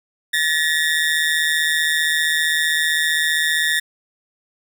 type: ring-modulated tone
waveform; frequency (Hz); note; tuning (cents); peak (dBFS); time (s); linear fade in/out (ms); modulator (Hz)
30% pulse; 1815; A#6; -47; -11; 0.33-3.8; 10; 77.7
effects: none